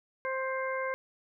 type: harmonic tone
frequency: 526 Hz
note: C5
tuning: 9 cents sharp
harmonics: 1 / 2 / 3 / 4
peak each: -33 / -36 / -38 / -39 dBFS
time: 0.25-0.94 s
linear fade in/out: 0 ms
effects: none